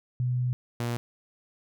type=tone pair in turn; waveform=sine / sawtooth; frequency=124.6 / 119.07 Hz; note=B2 / A#2; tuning=+16 / +37 cents; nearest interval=minor second; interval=79 cents; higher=first; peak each=-24 dBFS; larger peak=neither; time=0.2-0.53 / 0.8-0.97 s; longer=first; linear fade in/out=0 ms; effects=none